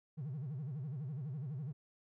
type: tone with vibrato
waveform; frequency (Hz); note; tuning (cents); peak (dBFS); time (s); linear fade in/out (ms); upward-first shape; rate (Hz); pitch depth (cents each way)
triangle; 140; C#3; +18; -36; 0.17-1.73; 20; sine; 12; 240
effects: tanh soft clip ceiling -34 dBFS